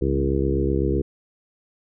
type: harmonic tone with a mistuned harmonic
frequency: 67.9 Hz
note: C#2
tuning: 35 cents flat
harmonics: 1 / 2 / 3 / 4 / 5 / 6 / 7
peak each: -24 / -27 / -30 / -29 / -25 / -26 / -30 dBFS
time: 0.01-1.02 s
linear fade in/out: 10 ms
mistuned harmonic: 2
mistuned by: +33 cents
effects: none